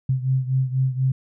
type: beating tone pair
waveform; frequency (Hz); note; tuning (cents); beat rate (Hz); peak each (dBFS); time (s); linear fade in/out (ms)
sine; 130 / 134.1; C3 / C3; -11 / +43; 4.1; -20 / -24; 0.09-1.12; 5
effects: none